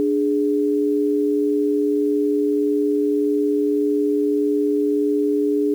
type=tone pair together; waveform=sine; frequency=293.7 / 415.4 Hz; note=D4 / G#4; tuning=0 / 0 cents; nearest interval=tritone; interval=600 cents; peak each=-19 dBFS; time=0-5.74 s; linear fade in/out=0 ms; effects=8-bit